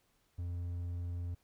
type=tone with vibrato; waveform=triangle; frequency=87.31 Hz; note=F2; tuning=in tune; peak=-34 dBFS; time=0.38-1.35 s; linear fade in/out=10 ms; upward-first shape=square; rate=20 Hz; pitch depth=11 cents each way; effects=pink hiss -74 dBFS RMS until 1.43 s